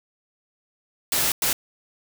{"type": "noise bursts at uneven times", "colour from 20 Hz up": "white", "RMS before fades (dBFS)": -22, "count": 2, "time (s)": [[1.12, 1.32], [1.42, 1.53]], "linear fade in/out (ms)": 2, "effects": []}